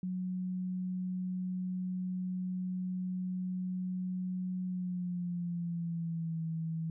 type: tone with pitch glide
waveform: sine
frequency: 183.5 to 162.54 Hz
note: F#3 to E3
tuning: -14 to -24 cents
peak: -33 dBFS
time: 0.03-6.9 s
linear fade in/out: 2 ms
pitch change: -210 cents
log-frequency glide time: 4.65-6.42 s
effects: none